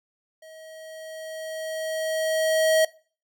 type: tone with level ramp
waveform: square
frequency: 636 Hz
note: D#5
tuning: 38 cents sharp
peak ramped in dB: -45 to -17 dBFS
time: 0.42-2.85 s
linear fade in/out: 5 ms
effects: noise-tail reverb RT60 0.4 s tail -21 dB re dry